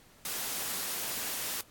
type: high-pass noise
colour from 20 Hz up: white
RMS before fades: -35 dBFS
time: 0.25-1.61 s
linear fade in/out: 2 ms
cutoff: 140 Hz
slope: 12 dB/octave
effects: pink hiss -59 dBFS RMS until 1.7 s + AAC 64 kbps